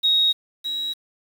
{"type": "tone pair in turn", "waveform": "sine", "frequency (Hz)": [3769, 3848], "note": ["A#7", "B7"], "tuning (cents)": [18, -46], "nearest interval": "unison", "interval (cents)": 36, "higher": "second", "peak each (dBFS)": [-15, -24], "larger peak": "first", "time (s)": [[0.03, 0.33], [0.64, 0.94]], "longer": "neither", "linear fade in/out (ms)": 20, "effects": ["7-bit"]}